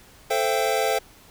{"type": "chord", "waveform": "square", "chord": "A minor seventh", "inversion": "none", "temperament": "equal with one note detuned", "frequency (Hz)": [440, 523.3, 675.8, 784], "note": ["A4", "C5", "E5", "G5"], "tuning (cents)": [0, 0, 43, 0], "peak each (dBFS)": -27, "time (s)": [0.3, 0.99], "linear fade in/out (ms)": 10, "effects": ["pink hiss -51 dBFS RMS until 1.3 s"]}